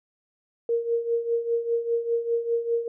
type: tone with tremolo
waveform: sine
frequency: 466.2 Hz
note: A#4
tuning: in tune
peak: -19 dBFS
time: 0.69-2.88 s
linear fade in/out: 2 ms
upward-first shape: triangle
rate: 5 Hz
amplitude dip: 80%
effects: none